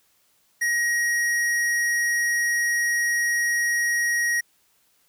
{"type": "tone with hard clipping", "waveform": "sine", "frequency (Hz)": 1890, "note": "A#6", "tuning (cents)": 23, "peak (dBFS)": -22, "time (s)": [0.61, 4.41], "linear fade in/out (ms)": 10, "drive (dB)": 13, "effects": ["white hiss -64 dBFS RMS until 5.08 s"]}